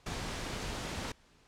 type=noise; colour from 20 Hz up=pink; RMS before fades=-38 dBFS; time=0.06-1.12 s; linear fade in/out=5 ms; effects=pink hiss -64 dBFS RMS until 1.47 s + low-pass 7000 Hz 12 dB/octave